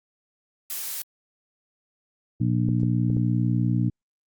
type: noise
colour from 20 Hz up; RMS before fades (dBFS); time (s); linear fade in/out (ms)
blue; -31; 0.7-1.02; 2
type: harmonic tone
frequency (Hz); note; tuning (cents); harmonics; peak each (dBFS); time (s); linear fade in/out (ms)
60.1; B1; -46; 2 / 3 / 4 / 5; -22 / -26 / -28 / -30; 2.4-3.9; 10
type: clicks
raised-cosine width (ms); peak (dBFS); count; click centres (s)
3; -18; 4; 2.688 / 2.833 / 3.102 / 3.169
effects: Opus 48 kbps